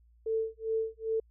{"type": "tone with tremolo", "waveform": "sine", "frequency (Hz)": 445.1, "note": "A4", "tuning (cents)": 20, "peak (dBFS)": -26, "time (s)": [0.26, 1.2], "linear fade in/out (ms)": 5, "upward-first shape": "sine", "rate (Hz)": 2.5, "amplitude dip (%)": 100, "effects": ["added 58 Hz sine -59 dBFS peak until 1.3 s"]}